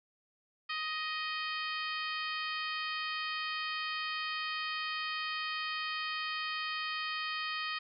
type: harmonic tone with a mistuned harmonic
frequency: 625 Hz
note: D#5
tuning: 8 cents sharp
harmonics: 2 / 3 / 4 / 5 / 6 / 7 / 8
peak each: -39 / -40 / -41 / -42 / -50 / -45 / -48 dBFS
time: 0.69-7.79 s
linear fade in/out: 10 ms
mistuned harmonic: 8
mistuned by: -36 cents
effects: none